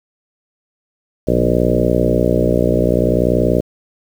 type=harmonic tone with a mistuned harmonic; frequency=60.5 Hz; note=B1; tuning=35 cents flat; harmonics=1 / 2 / 3 / 4 / 5 / 6 / 7 / 8 / 9 / 10; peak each=-21 / -21 / -21 / -21 / -21 / -21 / -21 / -21 / -21 / -21 dBFS; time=1.27-3.61 s; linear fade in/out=10 ms; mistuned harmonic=3; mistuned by=-29 cents; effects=7-bit